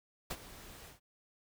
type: noise with ADSR envelope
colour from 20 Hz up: pink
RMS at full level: -37 dBFS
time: 0.3-1 s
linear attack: 9 ms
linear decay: 47 ms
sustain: -15 dB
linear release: 130 ms
effects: none